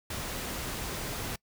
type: noise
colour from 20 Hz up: pink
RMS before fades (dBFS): -36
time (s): 0.1-1.36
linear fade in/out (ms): 5
effects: noise-tail reverb RT60 0.1 s tail -24 dB re dry